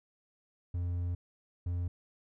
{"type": "tone bursts at uneven times", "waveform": "triangle", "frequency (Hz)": 87.8, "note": "F2", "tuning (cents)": 10, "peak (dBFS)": -29, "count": 2, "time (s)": [[0.74, 1.15], [1.66, 1.88]], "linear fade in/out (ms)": 5, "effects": []}